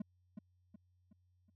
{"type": "tone with echo", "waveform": "triangle", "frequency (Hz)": 208.7, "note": "G#3", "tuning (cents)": 9, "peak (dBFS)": -34, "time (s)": [0, 0.02], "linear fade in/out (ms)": 5, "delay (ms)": 370, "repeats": 4, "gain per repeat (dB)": -7, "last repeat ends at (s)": 1.5, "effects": ["added 90 Hz sine -70 dBFS peak until 1.55 s"]}